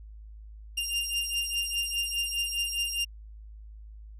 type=beating tone pair; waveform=sawtooth; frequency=2794 / 2798.9 Hz; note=F7 / F7; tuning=0 / +3 cents; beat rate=4.9 Hz; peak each=-28 dBFS; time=0.77-3.05 s; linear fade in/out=10 ms; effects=added 53 Hz sine -43 dBFS peak until 4.19 s + resampled to 32000 Hz